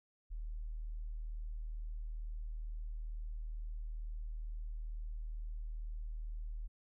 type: tone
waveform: sine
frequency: 38.89 Hz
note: D#1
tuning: in tune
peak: -39 dBFS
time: 0.3-6.68 s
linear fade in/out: 20 ms
effects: none